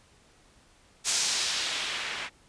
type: noise with low-pass filter sweep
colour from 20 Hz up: blue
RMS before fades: -30 dBFS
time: 1.04-2.3 s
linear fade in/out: 50 ms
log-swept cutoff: 7100 to 2000 Hz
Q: 1.2
effects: pink hiss -60 dBFS RMS until 2.48 s + resampled to 22050 Hz